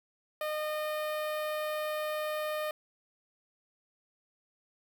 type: tone with notch filter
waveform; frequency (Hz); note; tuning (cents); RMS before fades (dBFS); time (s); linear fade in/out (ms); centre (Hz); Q
sawtooth; 611; D#5; -32; -34; 0.41-2.71; 2; 6600; 0.71
effects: 9-bit